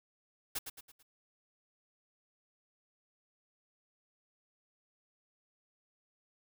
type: noise with echo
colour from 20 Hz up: white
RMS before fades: -36 dBFS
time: 0.55-0.59 s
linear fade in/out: 10 ms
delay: 110 ms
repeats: 4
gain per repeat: -7 dB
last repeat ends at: 1.03 s
effects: none